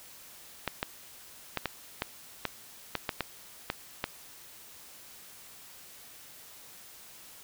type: clicks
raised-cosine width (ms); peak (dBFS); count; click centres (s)
0.3; -13; 11; 0.677 / 0.829 / 1.573 / 1.657 / 2.021 / 2.453 / 2.953 / 3.092 / 3.207 / 3.701 / 4.041
effects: white hiss -51 dBFS RMS until 7.43 s